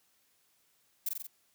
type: noise with echo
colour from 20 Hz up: violet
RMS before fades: -32 dBFS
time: 1.06-1.09 s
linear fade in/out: 5 ms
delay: 45 ms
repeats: 4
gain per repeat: -3 dB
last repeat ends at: 1.27 s
effects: white hiss -71 dBFS RMS until 1.54 s + high-pass 60 Hz 12 dB/octave